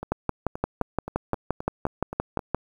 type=two click trains; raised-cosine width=1 ms; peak=-9 / -18 dBFS; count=15 / 10; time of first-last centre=0.12-2.546 / 0.03-2.392 s; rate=5.77 / 3.81 Hz; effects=8-bit